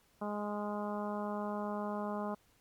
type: harmonic tone with a mistuned harmonic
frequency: 207.5 Hz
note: G#3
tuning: 1 cent flat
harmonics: 1 / 2 / 3 / 4 / 5 / 6 / 7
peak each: -38 / -43 / -41 / -43 / -44 / -47 / -54 dBFS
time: 0.21-2.35 s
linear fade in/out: 10 ms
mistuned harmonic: 7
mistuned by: -20 cents
effects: pink hiss -69 dBFS RMS until 2.6 s + MP3 96 kbps